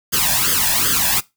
white noise with flanger, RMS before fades -17 dBFS, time 0.12-1.21 s, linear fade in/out 20 ms, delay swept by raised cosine 0.61 to 1.2 ms, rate 2.6 Hz, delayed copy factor +0.9, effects noise-tail reverb RT60 0.2 s tail -20 dB re dry

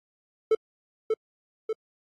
triangle tone with echo, 440 Hz, A4, in tune, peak -15 dBFS, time 0.51-0.55 s, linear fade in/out 5 ms, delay 590 ms, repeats 2, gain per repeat -4 dB, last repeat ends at 1.73 s, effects AAC 32 kbps

